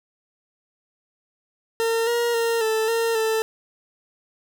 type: tone with pitch steps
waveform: 40% pulse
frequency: 456.1 / 473.1 / 461.7 / 440.4 / 458.6 / 442.7 Hz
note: A#4 / A#4 / A#4 / A4 / A#4 / A4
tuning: -38 / +26 / -17 / +2 / -28 / +11 cents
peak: -19 dBFS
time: 1.8-3.42 s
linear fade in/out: 0 ms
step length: 270 ms
effects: none